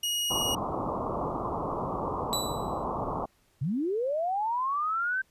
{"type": "tone", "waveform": "sawtooth", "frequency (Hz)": 2886, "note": "F#7", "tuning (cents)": -44, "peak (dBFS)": -24, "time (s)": [0.03, 0.55], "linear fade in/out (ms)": 5}
{"type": "low-pass noise", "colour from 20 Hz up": "white", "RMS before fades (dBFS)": -32, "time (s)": [0.3, 3.26], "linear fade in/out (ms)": 10, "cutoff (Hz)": 1200, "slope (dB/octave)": 96}
{"type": "tone with exponential decay", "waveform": "25% pulse", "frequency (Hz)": 3951, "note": "B7", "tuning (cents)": 0, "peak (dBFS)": -22, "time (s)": [2.33, 2.84], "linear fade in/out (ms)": 0, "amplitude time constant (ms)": 110}
{"type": "linear sweep", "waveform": "sine", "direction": "up", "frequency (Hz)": [117.6, 1568], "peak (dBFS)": -26, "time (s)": [3.61, 5.22], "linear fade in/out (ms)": 10}
{"effects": ["pink hiss -67 dBFS RMS until 5.3 s", "resampled to 32000 Hz"]}